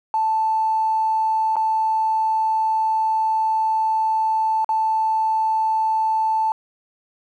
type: tone with dropouts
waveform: triangle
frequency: 880 Hz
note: A5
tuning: in tune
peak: -13 dBFS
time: 0.14-6.52 s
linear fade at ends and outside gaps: 1 ms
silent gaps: 1.557-1.566 / 4.645-4.691 s
effects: tanh soft clip ceiling -15 dBFS